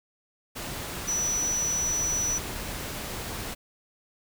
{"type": "tone in noise", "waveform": "sine", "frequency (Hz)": 5920, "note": "F#8", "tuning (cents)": 0, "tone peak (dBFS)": -25, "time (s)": [1.07, 2.39], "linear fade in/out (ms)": 20, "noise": "pink", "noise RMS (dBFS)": -35, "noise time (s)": [0.55, 3.55], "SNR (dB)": 7, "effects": []}